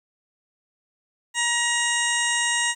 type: harmonic tone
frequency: 949 Hz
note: A#5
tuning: 31 cents sharp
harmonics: 1 / 2 / 3 / 4 / 6 / 7 / 8 / 9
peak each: -30 / -24 / -28 / -31 / -35 / -31 / -31 / -30 dBFS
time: 1.34-2.75 s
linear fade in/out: 50 ms
effects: 9-bit